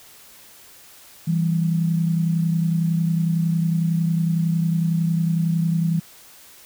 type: tone pair together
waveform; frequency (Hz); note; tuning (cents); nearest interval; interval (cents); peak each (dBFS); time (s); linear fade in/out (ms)
sine; 164.81 / 195.77; E3 / G3; 0 / -2; minor third; 298; -18 / -26; 1.27-6; 10
effects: white hiss -47 dBFS RMS until 6.65 s